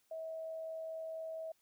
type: tone with amplitude modulation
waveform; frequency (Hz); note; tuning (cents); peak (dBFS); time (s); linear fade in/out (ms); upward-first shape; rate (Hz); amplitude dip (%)
sine; 645; E5; -38; -39; 0.11-1.52; 5; sine; 84.3; 25
effects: white hiss -75 dBFS RMS until 1.61 s